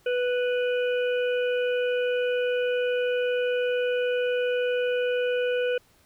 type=harmonic tone; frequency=493.9 Hz; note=B4; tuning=in tune; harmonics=1 / 3 / 5 / 6; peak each=-23 / -33 / -37 / -39 dBFS; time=0.06-5.78 s; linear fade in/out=5 ms; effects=pink hiss -61 dBFS RMS until 6.05 s